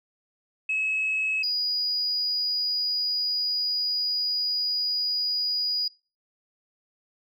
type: tone pair in turn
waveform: sine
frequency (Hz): 2575 / 4905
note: E7 / D#8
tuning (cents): -41 / -26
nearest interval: major seventh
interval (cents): 1115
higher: second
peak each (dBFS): -23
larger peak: neither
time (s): 0.69-1.43 / 1.43-5.88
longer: second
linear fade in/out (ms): 5
effects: noise-tail reverb RT60 0.3 s tail -20 dB re dry + tanh soft clip ceiling -19 dBFS